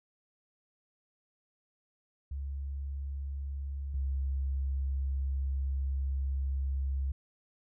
sine tone pair in turn, 69.3 / 67.72 Hz, C#2 / C#2, 0 / -40 cents, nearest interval unison, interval 40 cents, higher first, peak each -34 / -29 dBFS, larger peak second, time 2.31-3.94 / 3.94-7.12 s, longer second, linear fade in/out 5 ms, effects none

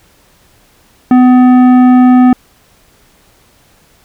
sine tone with tanh clipping, 251.4 Hz, B3, 31 cents sharp, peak -4 dBFS, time 1.11-2.33 s, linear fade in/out 2 ms, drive 12 dB, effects pink hiss -48 dBFS RMS until 4.04 s

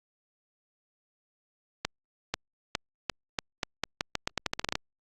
accelerating click train, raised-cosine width 0.2 ms, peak -10 dBFS, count 18, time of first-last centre 1.85-4.754 s, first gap 490 ms, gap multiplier 0.84, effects Opus 48 kbps

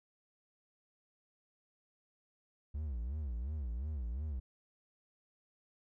triangle tone with vibrato, 66.6 Hz, C2, 31 cents sharp, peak -34 dBFS, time 2.74-4.4 s, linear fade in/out 10 ms, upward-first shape sine, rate 2.8 Hz, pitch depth 280 cents each way, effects none

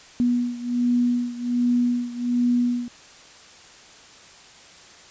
sine beating tone pair, 242.7 / 244 Hz, B3 / B3, -30 / -21 cents, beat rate 1.3 Hz, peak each -21 / -24 dBFS, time 0.2-2.88 s, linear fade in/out 0 ms, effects white hiss -47 dBFS RMS until 5.1 s + resampled to 16000 Hz

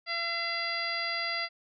harmonic tone, 680 Hz, F5, 46 cents flat, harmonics 1 / 2 / 3 / 4 / 5 / 6 / 7, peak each -39 / -38 / -33 / -41 / -43 / -43 / -34 dBFS, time 0.06-1.49 s, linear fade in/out 50 ms, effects MP3 96 kbps

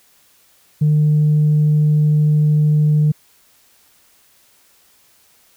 sine tone, 151.1 Hz, D3, 50 cents sharp, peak -9 dBFS, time 0.81-3.12 s, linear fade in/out 10 ms, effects tanh soft clip ceiling -8 dBFS + white hiss -54 dBFS RMS until 5.56 s

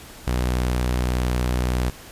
sawtooth tone, 61.74 Hz, B1, in tune, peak -16 dBFS, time 0.27-1.9 s, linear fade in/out 5 ms, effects pink hiss -42 dBFS RMS until 2.11 s + resampled to 32000 Hz

